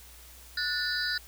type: tone cluster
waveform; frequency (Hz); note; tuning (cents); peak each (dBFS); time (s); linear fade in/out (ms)
sine; 1467 / 1766 / 3993 / 4541 / 4946; F#6 / A6 / B7 / C#8 / D#8; -15 / +6 / +18 / +41 / -11; -32 / -34 / -35 / -37 / -35; 0.57-1.18; 5
effects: added 60 Hz sine -52 dBFS peak until 1.27 s + white hiss -52 dBFS RMS until 1.27 s